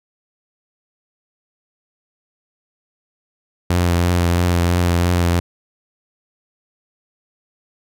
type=tone with vibrato; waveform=sawtooth; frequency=87.31 Hz; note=F2; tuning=in tune; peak=-10 dBFS; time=3.7-5.4 s; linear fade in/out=5 ms; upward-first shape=triangle; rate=3 Hz; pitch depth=29 cents each way; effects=none